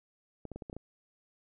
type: clicks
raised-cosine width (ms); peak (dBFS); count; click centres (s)
2; -28; 7; 0.453 / 0.517 / 0.56 / 0.622 / 0.698 / 0.729 / 0.766
effects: none